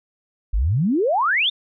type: exponential sweep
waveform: sine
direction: up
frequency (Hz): 43.65 to 3729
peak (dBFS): -16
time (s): 0.53-1.5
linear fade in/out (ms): 10
effects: none